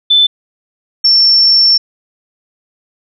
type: tone pair in turn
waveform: sine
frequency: 3520 / 5422 Hz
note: A7 / E8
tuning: 0 / +48 cents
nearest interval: perfect fifth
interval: 748 cents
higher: second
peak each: -5 dBFS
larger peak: neither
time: 0.1-0.27 / 1.04-1.78 s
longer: second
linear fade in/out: 10 ms
effects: none